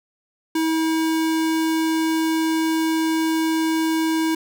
square tone, 321.3 Hz, E4, 44 cents flat, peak -19 dBFS, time 0.55-4.35 s, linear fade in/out 5 ms, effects none

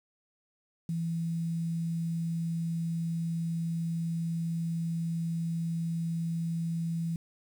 sine tone with quantisation, 166.3 Hz, E3, 16 cents sharp, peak -29 dBFS, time 0.89-7.16 s, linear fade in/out 2 ms, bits 9, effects none

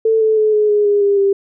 sine tone with pitch steps, 444.8 / 437.4 / 430.1 / 423 / 416 / 409.1 / 402.3 / 395.6 Hz, A4 / A4 / A4 / G#4 / G#4 / G#4 / G4 / G4, +19 / -10 / -39 / +32 / +3 / -26 / +45 / +16 cents, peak -10 dBFS, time 0.05-1.33 s, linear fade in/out 5 ms, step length 160 ms, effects none

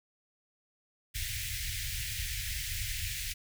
pink band-stop noise, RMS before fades -36 dBFS, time 1.14-3.34 s, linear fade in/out 20 ms, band 120 to 1800 Hz, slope 48 dB/octave, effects none

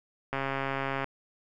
click train, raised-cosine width 0.5 ms, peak -16 dBFS, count 98, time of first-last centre 0.33-1.043 s, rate 136 Hz, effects none

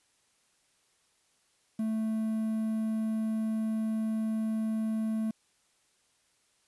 triangle tone with quantisation, 220 Hz, A3, in tune, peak -26 dBFS, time 1.79-5.31 s, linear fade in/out 5 ms, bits 9, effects white hiss -70 dBFS RMS until 6.67 s + resampled to 24000 Hz

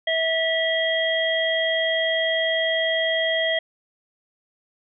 harmonic tone, 650 Hz, E5, 24 cents flat, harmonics 1 / 3 / 5, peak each -23 / -24 / -25 dBFS, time 0.07-3.59 s, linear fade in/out 5 ms, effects none

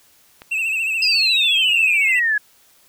click, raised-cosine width 0.3 ms, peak -21 dBFS, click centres 0.419 s
triangle tone with vibrato, 2637 Hz, E7, in tune, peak -17 dBFS, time 0.51-2.2 s, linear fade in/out 10 ms, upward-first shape triangle, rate 14 Hz, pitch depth 83 cents each way
sine exponential sweep, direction down, 5050 to 1661.2 Hz, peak -15 dBFS, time 1.02-2.38 s, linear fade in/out 5 ms
effects white hiss -54 dBFS RMS until 2.88 s

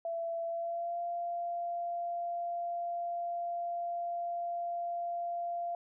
sine tone with pitch glide, 670 to 691.6 Hz, E5 to F5, +28 to -17 cents, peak -33 dBFS, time 0.05-5.75 s, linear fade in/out 2 ms, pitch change +55 cents, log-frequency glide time 0.45-1 s, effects none

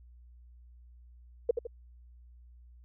sine tone with echo, 473.3 Hz, A#4, 26 cents sharp, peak -20 dBFS, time 1.49-1.51 s, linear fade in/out 5 ms, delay 80 ms, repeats 2, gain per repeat -7 dB, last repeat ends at 1.67 s, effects added 60 Hz sine -52 dBFS peak until 2.84 s

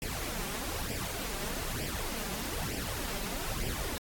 pink noise with flanger, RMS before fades -36 dBFS, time 0.02-3.98 s, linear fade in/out 0 ms, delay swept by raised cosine 0.38 to 5.08 ms, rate 1.1 Hz, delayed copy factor +0.7, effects AAC 64 kbps

